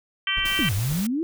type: harmonic tone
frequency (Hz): 387.9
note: G4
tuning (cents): -18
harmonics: 3 / 4 / 5 / 6 / 7 / 8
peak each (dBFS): -34 / -31 / -29 / -29 / -31 / -25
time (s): 0.27-0.69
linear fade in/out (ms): 2
type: noise with tremolo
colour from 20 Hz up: brown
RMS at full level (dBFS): -34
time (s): 0.37-1.02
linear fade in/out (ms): 2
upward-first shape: sine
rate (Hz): 15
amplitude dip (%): 70
type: noise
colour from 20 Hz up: white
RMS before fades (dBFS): -34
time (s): 0.45-1.07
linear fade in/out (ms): 5
type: exponential two-way sweep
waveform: sine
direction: down then up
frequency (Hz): 346.6 to 91.4 to 346.6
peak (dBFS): -22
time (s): 0.59-1.23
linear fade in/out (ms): 0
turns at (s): 0.73
effects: none